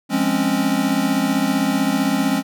square chord, Db major seventh, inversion first, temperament equal, 174.61 / 207.7 / 261.6 / 277.2 Hz, F3 / Ab3 / C4 / Db4, 0 / 0 / 0 / 0 cents, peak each -27 / -23 / -22 / -22 dBFS, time 0.09-2.43 s, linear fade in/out 50 ms, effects none

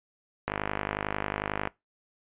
click train, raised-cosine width 0.5 ms, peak -13 dBFS, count 62, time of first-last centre 0.48-1.674 s, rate 51.1 Hz, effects noise-tail reverb RT60 0.2 s tail -22 dB re dry + resampled to 8000 Hz

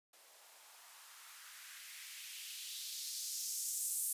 violet noise with band-pass filter sweep, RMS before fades -45 dBFS, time 0.13-4.13 s, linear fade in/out 5 ms, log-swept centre 520 to 9500 Hz, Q 1.8, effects resampled to 32000 Hz

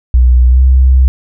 sine tone with pitch glide, 61.8 to 64.8 Hz, B1 to C2, +2 to -16 cents, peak -3 dBFS, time 0.14-1.08 s, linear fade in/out 0 ms, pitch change +82 cents, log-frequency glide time 0.49-0.6 s, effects none

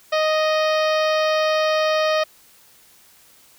harmonic tone, 622.3 Hz, D#5, in tune, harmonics 1 / 2 / 3 / 4 / 5 / 6 / 7 / 8 / 9, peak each -18 / -24 / -28 / -30 / -32 / -34 / -35 / -36 / -37 dBFS, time 0.12-2.24 s, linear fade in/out 10 ms, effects white hiss -52 dBFS RMS until 3.58 s

